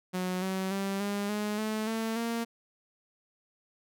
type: tone with pitch steps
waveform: sawtooth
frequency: 183.2 / 189.44 / 195.9 / 202.6 / 209.5 / 216.6 / 224 / 231.6 Hz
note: F#3 / F#3 / G3 / G#3 / G#3 / A3 / A3 / A#3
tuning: -17 / +41 / -1 / -43 / +15 / -27 / +31 / -11 cents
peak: -26 dBFS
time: 0.13-2.45 s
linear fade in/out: 20 ms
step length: 290 ms
effects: none